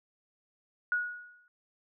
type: tone with exponential decay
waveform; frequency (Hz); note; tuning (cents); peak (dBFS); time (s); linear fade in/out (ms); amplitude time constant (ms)
sine; 1455; F#6; -29; -24; 0.92-1.48; 1; 120
effects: none